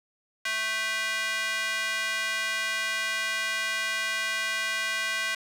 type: tone with high-pass filter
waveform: square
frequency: 220 Hz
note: A3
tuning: in tune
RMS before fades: -29 dBFS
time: 0.45-5.35 s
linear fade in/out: 5 ms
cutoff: 1800 Hz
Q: 2
effects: low-pass 10000 Hz 12 dB/octave + 8-bit